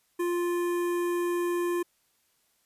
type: tone with notch filter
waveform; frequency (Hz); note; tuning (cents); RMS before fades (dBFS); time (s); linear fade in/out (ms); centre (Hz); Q
square; 349.2; F4; 0; -28; 0.19-1.83; 10; 4400; 0.6
effects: white hiss -70 dBFS RMS until 2.65 s + resampled to 32000 Hz